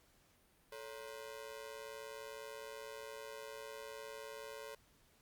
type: ring-modulated tone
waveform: sawtooth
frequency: 499.9 Hz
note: B4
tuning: 21 cents sharp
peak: -40 dBFS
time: 0.72-4.75 s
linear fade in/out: 5 ms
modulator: 59.8 Hz
effects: pink hiss -70 dBFS RMS until 5.21 s + Opus 48 kbps